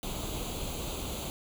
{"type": "noise with comb filter", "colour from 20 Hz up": "pink", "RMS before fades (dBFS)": -36, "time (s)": [0.03, 1.3], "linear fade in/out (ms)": 0, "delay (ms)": 0.28, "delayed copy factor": 0.75, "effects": []}